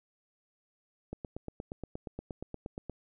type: click train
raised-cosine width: 2 ms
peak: -25 dBFS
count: 16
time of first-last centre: 1.13-2.897 s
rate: 8.49 Hz
effects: none